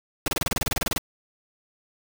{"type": "noise bursts", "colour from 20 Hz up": "pink", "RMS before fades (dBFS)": -24, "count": 15, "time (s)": [0.26, 0.981], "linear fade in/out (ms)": 2, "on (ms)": 21, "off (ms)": 29, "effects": []}